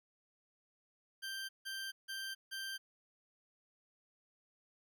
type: tone bursts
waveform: 20% pulse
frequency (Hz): 1571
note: G6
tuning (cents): +3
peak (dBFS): -36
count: 4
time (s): 1.22-2.78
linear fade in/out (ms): 20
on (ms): 270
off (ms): 160
effects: none